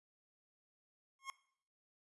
25% pulse tone with exponential growth, 1081 Hz, C#6, 44 cents flat, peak -35 dBFS, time 1.19-1.3 s, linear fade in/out 1 ms, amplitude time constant 22 ms, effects noise-tail reverb RT60 0.6 s tail -19 dB re dry + resampled to 24000 Hz

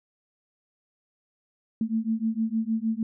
sine beating tone pair, 220 / 226.5 Hz, A3 / A#3, 0 / -50 cents, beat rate 6.5 Hz, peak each -27 dBFS, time 1.81-3.03 s, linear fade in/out 2 ms, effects none

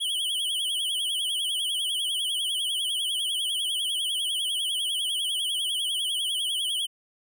square tone with vibrato, 3140 Hz, G7, 2 cents sharp, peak -26 dBFS, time 0-6.87 s, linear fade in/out 20 ms, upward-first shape triangle, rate 10 Hz, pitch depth 140 cents each way, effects none

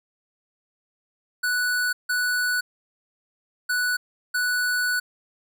square tone bursts at uneven times, 1480 Hz, F#6, in tune, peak -22 dBFS, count 4, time 1.43-1.93 / 2.09-2.61 / 3.69-3.97 / 4.34-5 s, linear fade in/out 10 ms, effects none

